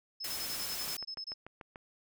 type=tone bursts; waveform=sine; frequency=5200 Hz; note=E8; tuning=24 cents flat; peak=-38 dBFS; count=12; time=0.2-1.34 s; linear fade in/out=10 ms; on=73 ms; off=24 ms
type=noise; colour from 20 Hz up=white; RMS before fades=-39 dBFS; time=0.24-0.97 s; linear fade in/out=5 ms
type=click train; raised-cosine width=0.5 ms; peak=-31 dBFS; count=7; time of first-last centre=0.88-1.758 s; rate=6.83 Hz
effects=none